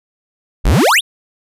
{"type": "exponential sweep", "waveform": "square", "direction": "up", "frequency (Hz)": [30.24, 3931], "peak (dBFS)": -9, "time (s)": [0.64, 1.01], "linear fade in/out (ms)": 20, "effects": ["resampled to 32000 Hz"]}